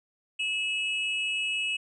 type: tone pair together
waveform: triangle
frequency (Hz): 2602 / 2908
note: E7 / F#7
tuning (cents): -23 / -31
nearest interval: major second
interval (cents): 192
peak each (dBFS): -27 / -30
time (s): 0.39-1.77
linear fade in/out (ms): 10
effects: resampled to 22050 Hz